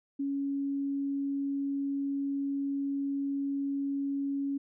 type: tone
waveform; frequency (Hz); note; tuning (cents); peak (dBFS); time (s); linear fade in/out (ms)
sine; 278.4; C#4; +8; -29; 0.19-4.58; 10
effects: none